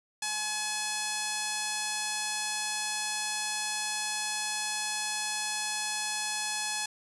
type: tone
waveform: 5% pulse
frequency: 850 Hz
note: G#5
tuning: 40 cents sharp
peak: -18 dBFS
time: 0.22-6.86 s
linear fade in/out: 5 ms
effects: resampled to 24000 Hz + 8-bit